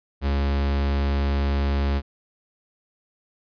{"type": "tone", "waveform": "45% pulse", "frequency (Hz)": 70, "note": "C#2", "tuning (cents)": 18, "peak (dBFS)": -20, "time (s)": [0.21, 2.02], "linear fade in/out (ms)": 50, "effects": ["resampled to 11025 Hz"]}